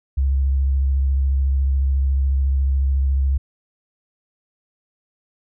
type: tone with vibrato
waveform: sine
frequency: 67.7 Hz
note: C#2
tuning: 40 cents flat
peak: -15 dBFS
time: 0.17-3.38 s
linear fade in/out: 10 ms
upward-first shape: triangle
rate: 14 Hz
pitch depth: 38 cents each way
effects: none